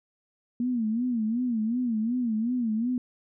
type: tone with vibrato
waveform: sine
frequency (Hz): 233.1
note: A#3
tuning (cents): 0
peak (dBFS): -24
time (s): 0.6-2.98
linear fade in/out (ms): 2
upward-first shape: sine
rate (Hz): 2.7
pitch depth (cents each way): 140
effects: none